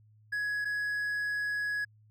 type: tone pair in turn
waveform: triangle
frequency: 1675 / 1675 Hz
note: G#6 / G#6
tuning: +14 / +14 cents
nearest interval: unison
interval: 0 cents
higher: neither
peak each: -28 dBFS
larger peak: neither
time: 0.32-0.65 / 0.65-1.85 s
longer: second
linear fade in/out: 10 ms
effects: added 107 Hz sine -58 dBFS peak until 2.1 s